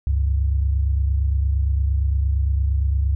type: tone pair together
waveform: sine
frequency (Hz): 69.3 / 98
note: C#2 / G2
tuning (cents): 0 / 0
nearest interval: tritone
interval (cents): 600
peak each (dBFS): -17 / -25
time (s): 0.07-3.15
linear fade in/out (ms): 0
effects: none